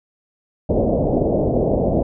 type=low-pass noise; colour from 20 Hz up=white; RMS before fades=-18 dBFS; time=0.69-2.03 s; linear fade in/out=5 ms; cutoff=660 Hz; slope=48 dB/octave; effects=none